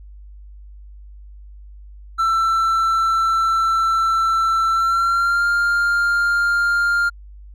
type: tone with pitch glide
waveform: triangle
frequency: 1337 to 1401 Hz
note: E6 to F6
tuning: +24 to +5 cents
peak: -13 dBFS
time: 2.18-7.1 s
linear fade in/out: 20 ms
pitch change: +81 cents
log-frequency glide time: 4.71-5.46 s
effects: added 50 Hz sine -37 dBFS peak until 7.54 s